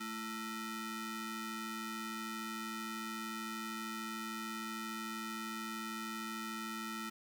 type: ring-modulated tone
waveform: sawtooth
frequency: 554.4 Hz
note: C#5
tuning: in tune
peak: -33 dBFS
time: 0-7.1 s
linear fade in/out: 10 ms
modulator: 775 Hz
effects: 10-bit